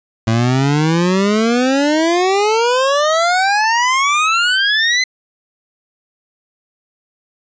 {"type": "exponential sweep", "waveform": "25% pulse", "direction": "up", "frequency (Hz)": [110, 2060], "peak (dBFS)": -8, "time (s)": [0.27, 5.04], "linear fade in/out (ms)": 5, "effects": ["resampled to 16000 Hz"]}